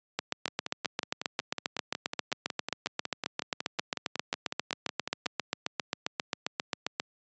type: two click trains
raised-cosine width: 0.2 ms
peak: -11 / -15 dBFS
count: 52 / 27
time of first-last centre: 0.19-6.999 / 0.48-5.259 s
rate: 7.49 / 5.44 Hz
effects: high-pass 150 Hz 12 dB/octave + resampled to 16000 Hz